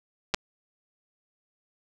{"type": "clicks", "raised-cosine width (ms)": 0.2, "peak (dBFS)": -7, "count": 2, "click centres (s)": [0.34, 0.345], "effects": []}